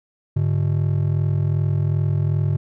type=ring-modulated tone; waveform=triangle; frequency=123.2 Hz; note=B2; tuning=4 cents flat; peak=-12 dBFS; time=0.36-2.57 s; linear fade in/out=5 ms; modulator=21.3 Hz; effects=none